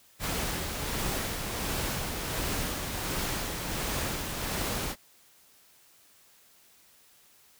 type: noise with tremolo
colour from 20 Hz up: pink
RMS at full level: -31 dBFS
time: 0.19-4.96 s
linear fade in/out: 50 ms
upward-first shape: sine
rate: 1.4 Hz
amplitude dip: 35%
effects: white hiss -60 dBFS RMS until 7.59 s